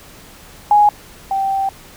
sine tone pair in turn, 830.6 / 779.5 Hz, G#5 / G5, 0 / -10 cents, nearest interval minor second, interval 110 cents, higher first, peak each -7 / -15 dBFS, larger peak first, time 0.71-0.89 / 1.31-1.69 s, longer second, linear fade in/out 2 ms, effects pink hiss -41 dBFS RMS until 1.96 s

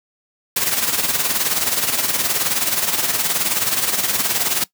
white noise with tremolo, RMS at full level -17 dBFS, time 0.56-4.64 s, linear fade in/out 5 ms, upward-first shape sine, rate 19 Hz, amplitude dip 60%, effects noise-tail reverb RT60 0.1 s tail -19 dB re dry + high-pass 100 Hz 12 dB/octave

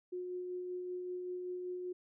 sine tone with tremolo, 361.4 Hz, F#4, 41 cents flat, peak -37 dBFS, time 0.12-1.93 s, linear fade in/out 10 ms, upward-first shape sine, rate 5.2 Hz, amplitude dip 25%, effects none

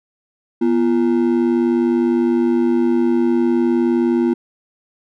triangle ring-modulated tone, 293.7 Hz, D4, in tune, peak -8 dBFS, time 0.61-4.34 s, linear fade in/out 10 ms, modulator 49.8 Hz, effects none

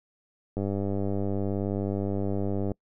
click train, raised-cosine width 2 ms, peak -17 dBFS, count 214, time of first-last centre 0.57-2.717 s, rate 99.2 Hz, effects noise-tail reverb RT60 0.1 s tail -26 dB re dry

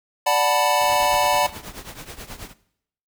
square chord, B minor seventh, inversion first, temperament equal, 587.3 / 740 / 880 / 987.8 Hz, D5 / F#5 / A5 / B5, 0 / 0 / 0 / 0 cents, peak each -23 dBFS, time 0.26-1.47 s, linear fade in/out 10 ms
pink noise with tremolo, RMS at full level -34 dBFS, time 0.79-2.54 s, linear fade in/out 50 ms, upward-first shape triangle, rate 9.3 Hz, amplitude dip 85%
effects noise-tail reverb RT60 0.7 s tail -18 dB re dry

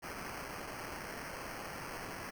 white noise with sample-and-hold, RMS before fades -44 dBFS, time 0.02-2.31 s, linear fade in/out 20 ms, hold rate 3675 Hz, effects none

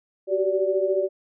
sine tone cluster, 374.3 / 388.3 / 580 Hz, F#4 / G4 / D5, +20 / -16 / -22 cents, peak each -25 / -25 / -23 dBFS, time 0.27-1.09 s, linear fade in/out 50 ms, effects none

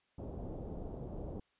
pink low-pass noise, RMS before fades -43 dBFS, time 0.18-1.4 s, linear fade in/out 5 ms, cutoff 660 Hz, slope 24 dB/octave, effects white hiss -75 dBFS RMS until 1.59 s + resampled to 8000 Hz

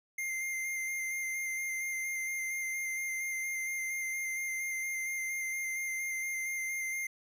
square tone with vibrato, 2100 Hz, C7, 6 cents sharp, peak -34 dBFS, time 0.18-7.07 s, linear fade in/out 5 ms, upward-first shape square, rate 4.3 Hz, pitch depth 12 cents each way, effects none

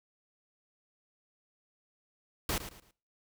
pink noise with echo, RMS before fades -32 dBFS, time 2.49-2.58 s, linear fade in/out 2 ms, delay 110 ms, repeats 3, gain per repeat -11 dB, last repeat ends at 2.91 s, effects noise-tail reverb RT60 0.4 s tail -20 dB re dry

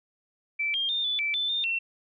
sine tone with pitch steps, 2326 / 3209 / 3625 / 3479 / 2324 / 3520 / 3623 / 2710 Hz, D7 / G7 / A#7 / A7 / D7 / A7 / A7 / E7, -17 / +40 / -49 / -20 / -19 / 0 / +50 / +47 cents, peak -25 dBFS, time 0.59-1.79 s, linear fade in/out 10 ms, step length 150 ms, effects none

